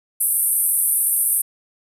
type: band-pass noise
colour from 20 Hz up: white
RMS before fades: -19 dBFS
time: 0.2-1.42 s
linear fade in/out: 10 ms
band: 8800 to 13000 Hz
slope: 96 dB/octave
effects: none